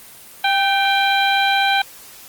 harmonic tone with a mistuned harmonic, 792 Hz, G5, 18 cents sharp, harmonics 1 / 2 / 3 / 4 / 5, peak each -17 / -20 / -22 / -23 / -24 dBFS, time 0.44-1.82 s, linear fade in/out 5 ms, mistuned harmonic 2, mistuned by -44 cents, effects white hiss -41 dBFS RMS until 2.28 s + Opus 24 kbps

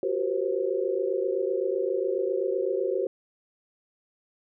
sine tone cluster, 360.9 / 388.5 / 481.5 / 530 Hz, F#4 / G4 / B4 / C5, -43 / -16 / -44 / +22 cents, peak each -31 / -28 / -31 / -30 dBFS, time 0.03-3.07 s, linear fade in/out 2 ms, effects none

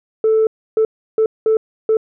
sine tone bursts at uneven times, 440 Hz, A4, in tune, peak -9 dBFS, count 5, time 0.24-0.47 / 0.77-0.85 / 1.18-1.26 / 1.46-1.57 / 1.89-1.97 s, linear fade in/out 2 ms, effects tanh soft clip ceiling -8 dBFS

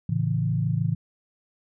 sine chord, A major, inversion none, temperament equal with one note detuned, 111.15 / 138.59 / 164.81 Hz, A2 / C#3 / E3, +18 / 0 / 0 cents, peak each -26 dBFS, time 0.09-0.95 s, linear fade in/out 5 ms, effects none

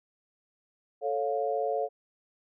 sine chord, A augmented, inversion none, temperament equal with one note detuned, 440 / 554.4 / 704.5 Hz, A4 / C#5 / E#5, 0 / 0 / +15 cents, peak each -31 dBFS, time 1.01-1.89 s, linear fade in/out 50 ms, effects none

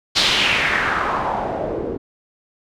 white noise with low-pass filter sweep, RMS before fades -20 dBFS, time 0.15-1.98 s, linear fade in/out 20 ms, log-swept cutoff 4300 to 360 Hz, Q 2.7, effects none

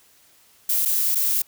violet noise with dropouts, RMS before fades -21 dBFS, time 0.69-1.42 s, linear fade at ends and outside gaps 5 ms, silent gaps 0.852-0.856 / 1.149-1.154 s, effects white hiss -56 dBFS RMS until 1.47 s

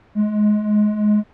triangle beating tone pair, 207.7 / 210.8 Hz, G#3 / G#3, 0 / +26 cents, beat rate 3.1 Hz, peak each -19 / -13 dBFS, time 0.15-1.24 s, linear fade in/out 50 ms, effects pink hiss -51 dBFS RMS until 1.33 s + low-pass 2000 Hz 12 dB/octave

